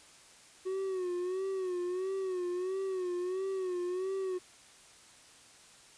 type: tone with vibrato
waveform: triangle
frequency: 370 Hz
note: F#4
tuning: in tune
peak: -30 dBFS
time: 0.65-4.39 s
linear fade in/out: 20 ms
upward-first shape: sine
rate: 1.5 Hz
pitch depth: 76 cents each way
effects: white hiss -57 dBFS RMS until 5.97 s + resampled to 22050 Hz